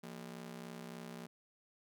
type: ring-modulated tone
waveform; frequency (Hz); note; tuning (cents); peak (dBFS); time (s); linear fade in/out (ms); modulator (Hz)
sawtooth; 201.2; G3; +45; -39; 0.03-1.27; 10; 31.7
effects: none